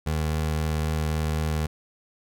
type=tone with vibrato; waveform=25% pulse; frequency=77.78 Hz; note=D#2; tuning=in tune; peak=-20 dBFS; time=0.06-1.67 s; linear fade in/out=10 ms; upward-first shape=sine; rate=3.8 Hz; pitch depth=9 cents each way; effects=none